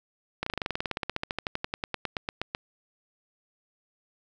slowing click train, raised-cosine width 0.3 ms, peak -13 dBFS, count 30, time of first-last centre 0.43-2.549 s, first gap 34 ms, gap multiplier 1.05, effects none

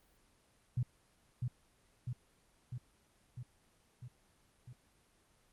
sine tone with echo, 123.3 Hz, B2, 2 cents flat, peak -30 dBFS, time 0.77-0.83 s, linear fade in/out 5 ms, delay 650 ms, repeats 6, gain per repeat -3 dB, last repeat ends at 4.73 s, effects pink hiss -70 dBFS RMS until 5.52 s + Opus 24 kbps

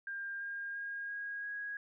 sine tone with pitch steps, 1600 / 1613 / 1626.1 / 1639.3 / 1652.6 Hz, G6 / G6 / G#6 / G#6 / G#6, +35 / +49 / -37 / -23 / -9 cents, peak -38 dBFS, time 0.07-1.77 s, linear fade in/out 2 ms, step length 340 ms, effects none

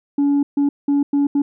sine tone bursts at uneven times, 284.3 Hz, C#4, 44 cents sharp, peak -11 dBFS, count 5, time 0.18-0.43 / 0.57-0.69 / 0.88-1.03 / 1.13-1.27 / 1.35-1.42 s, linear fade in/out 5 ms, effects tanh soft clip ceiling -12 dBFS

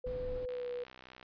sine tone with pitch glide, 502 to 489.1 Hz, B4 to B4, +28 to -17 cents, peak -36 dBFS, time 0.04-0.84 s, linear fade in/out 5 ms, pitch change -45 cents, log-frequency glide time 0.43-0.69 s
brown noise, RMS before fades -43 dBFS, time 0.06-0.46 s, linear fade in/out 10 ms
click train, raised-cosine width 0.3 ms, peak -35 dBFS, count 48, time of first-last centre 0.49-1.228 s, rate 63.7 Hz
effects resampled to 11025 Hz

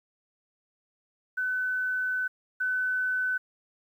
sine tone pair in turn, 1508 / 1508 Hz, F#6 / F#6, +32 / +32 cents, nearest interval unison, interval 0 cents, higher neither, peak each -26 / -25 dBFS, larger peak second, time 1.37-2.28 / 2.6-3.38 s, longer first, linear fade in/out 10 ms, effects 10-bit

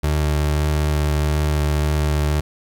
30% pulse tone with vibrato, 74.9 Hz, D2, 35 cents sharp, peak -14 dBFS, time 0.03-2.41 s, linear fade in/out 10 ms, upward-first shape sine, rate 1.7 Hz, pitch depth 13 cents each way, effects 9-bit

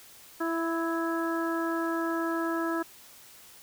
harmonic tone with a mistuned harmonic, 331.5 Hz, E4, 10 cents sharp, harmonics 1 / 2 / 3 / 4 / 5, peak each -29 / -36 / -37 / -35 / -37 dBFS, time 0.4-2.83 s, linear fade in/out 10 ms, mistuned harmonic 4, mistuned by -23 cents, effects white hiss -52 dBFS RMS until 3.62 s

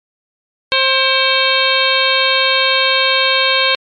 harmonic tone with a mistuned harmonic, 530 Hz, C5, 22 cents sharp, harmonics 1 / 2 / 3 / 4 / 5 / 6 / 7 / 8, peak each -19 / -19 / -19 / -19 / -19 / -19 / -19 / -19 dBFS, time 0.72-3.75 s, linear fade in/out 0 ms, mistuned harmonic 4, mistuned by +120 cents, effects MP3 48 kbps

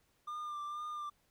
triangle tone with vibrato, 1196 Hz, D6, 31 cents sharp, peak -37 dBFS, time 0.27-1.1 s, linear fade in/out 10 ms, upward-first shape sine, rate 2.1 Hz, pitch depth 28 cents each way, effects pink hiss -74 dBFS RMS until 1.3 s

